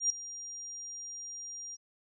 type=tone with ADSR envelope; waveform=sine; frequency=5700 Hz; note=F8; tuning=34 cents sharp; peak=-23 dBFS; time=0-1.77 s; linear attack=100 ms; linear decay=4 ms; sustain=-17 dB; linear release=31 ms; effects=none